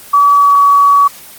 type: tone with pitch glide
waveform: sine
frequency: 1143 to 1133.8 Hz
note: D6 to C#6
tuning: -47 to +39 cents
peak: -4 dBFS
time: 0.13-1.08 s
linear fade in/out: 10 ms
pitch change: -14 cents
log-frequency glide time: 0.34-0.57 s
effects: white hiss -34 dBFS RMS until 1.38 s + Opus 24 kbps